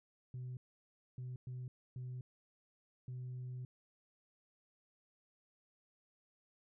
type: tone bursts at uneven times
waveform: sine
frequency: 126.2 Hz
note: B2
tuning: 38 cents sharp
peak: -40 dBFS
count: 5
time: 0.34-0.57 / 1.18-1.36 / 1.47-1.68 / 1.96-2.21 / 3.08-3.65 s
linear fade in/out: 2 ms
effects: tanh soft clip ceiling -40 dBFS